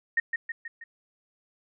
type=tone with echo; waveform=sine; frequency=1850 Hz; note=A#6; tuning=14 cents flat; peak=-20 dBFS; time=0.17-0.2 s; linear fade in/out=5 ms; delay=160 ms; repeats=4; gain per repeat=-5 dB; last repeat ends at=0.84 s; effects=none